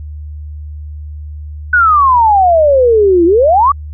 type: exponential two-way sweep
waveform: sine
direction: down then up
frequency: 1500 to 329.7 to 1193 Hz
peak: -5 dBFS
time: 1.73-3.72 s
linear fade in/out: 5 ms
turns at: 3.25 s
effects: added 75 Hz sine -23 dBFS peak until 3.93 s